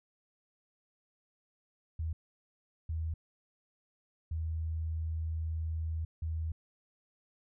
sine tone bursts at uneven times, 80.4 Hz, E2, 43 cents flat, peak -32 dBFS, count 4, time 1.99-2.13 / 2.89-3.14 / 4.31-6.05 / 6.22-6.52 s, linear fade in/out 5 ms, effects none

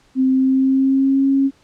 sine tone with pitch glide, 261.6 to 272.6 Hz, C4 to C#4, 0 to -29 cents, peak -12 dBFS, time 0.15-1.51 s, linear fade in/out 50 ms, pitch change +71 cents, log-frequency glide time 0.3-1.28 s, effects pink hiss -55 dBFS RMS until 1.63 s + low-pass 7000 Hz 12 dB/octave

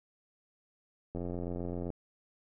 click train, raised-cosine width 2 ms, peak -25 dBFS, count 67, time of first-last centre 1.15-1.903 s, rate 87.7 Hz, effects none

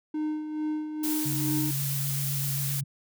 triangle tone with tremolo, 306.5 Hz, D#4, 26 cents flat, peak -24 dBFS, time 0.14-1.71 s, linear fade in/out 5 ms, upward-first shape sine, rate 2.3 Hz, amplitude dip 55%
blue noise, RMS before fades -32 dBFS, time 1.03-2.81 s, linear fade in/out 10 ms
sine tone with vibrato, 138.7 Hz, C#3, 1 cent sharp, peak -29 dBFS, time 1.25-2.84 s, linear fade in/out 10 ms, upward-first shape sine, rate 7.6 Hz, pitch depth 27 cents each way
effects none

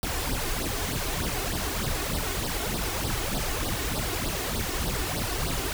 pink noise with flanger, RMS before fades -29 dBFS, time 0.03-5.73 s, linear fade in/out 0 ms, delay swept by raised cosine 0.21 to 2.81 ms, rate 3.3 Hz, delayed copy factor +0.75, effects none

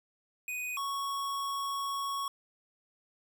square tone pair in turn, 2489 / 1108.7 Hz, D#7 / C#6, 0 / 0 cents, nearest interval octave + major second, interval 1400 cents, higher first, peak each -35 / -33 dBFS, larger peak second, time 0.48-0.77 / 0.77-2.28 s, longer second, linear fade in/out 2 ms, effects none

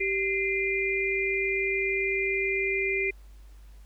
sine tone cluster, 389 / 2070 / 2403 Hz, G4 / C7 / D7, -13 / -19 / +39 cents, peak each -29 dBFS, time 0-3.11 s, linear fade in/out 10 ms, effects added 50 Hz sine -46 dBFS peak until 3.85 s + pink hiss -63 dBFS RMS until 3.85 s

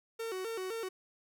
45% pulse tone with vibrato, 412 Hz, G#4, 14 cents flat, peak -36 dBFS, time 0.19-0.89 s, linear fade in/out 10 ms, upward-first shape square, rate 3.9 Hz, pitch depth 170 cents each way, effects none

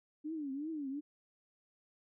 sine tone with vibrato, 293.7 Hz, D4, in tune, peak -37 dBFS, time 0.24-1.01 s, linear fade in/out 20 ms, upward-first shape triangle, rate 2.7 Hz, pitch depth 200 cents each way, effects none

